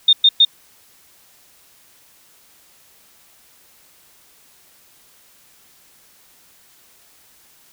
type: tone bursts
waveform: sine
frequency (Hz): 3652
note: A#7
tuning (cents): -36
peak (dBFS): -7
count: 3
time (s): 0.08-0.45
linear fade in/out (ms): 5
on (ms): 50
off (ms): 110
effects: white hiss -52 dBFS RMS until 7.72 s